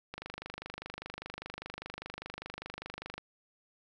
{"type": "click train", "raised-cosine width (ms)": 0.3, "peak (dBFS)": -24, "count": 77, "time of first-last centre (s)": [0.14, 3.18], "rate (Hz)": 25, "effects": []}